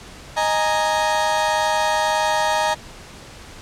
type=chord; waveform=35% pulse; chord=D# suspended fourth; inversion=none; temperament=equal; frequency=622.3 / 830.6 / 932.3 Hz; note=D#5 / G#5 / A#5; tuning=0 / 0 / 0 cents; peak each=-21 / -21 / -19 dBFS; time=0.36-2.75 s; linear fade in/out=20 ms; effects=pink hiss -40 dBFS RMS until 3.61 s + low-pass 8000 Hz 12 dB/octave